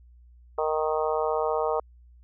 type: harmonic tone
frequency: 155.56 Hz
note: D#3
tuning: in tune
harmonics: 3 / 4 / 5 / 6 / 7 / 8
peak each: -27 / -29 / -31 / -33 / -34 / -35 dBFS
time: 0.58-1.8 s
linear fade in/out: 5 ms
effects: added 60 Hz sine -50 dBFS peak until 2.23 s